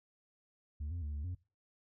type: tone with pitch steps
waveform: sine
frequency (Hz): 74.4 / 86.4 / 74.3 / 73 / 89.7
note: D2 / F2 / D2 / D2 / F2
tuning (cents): +23 / -18 / +21 / -10 / +47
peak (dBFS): -34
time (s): 0.8-1.35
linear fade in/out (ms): 10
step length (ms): 110
effects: noise-tail reverb RT60 0.3 s tail -21 dB re dry + tanh soft clip ceiling -36 dBFS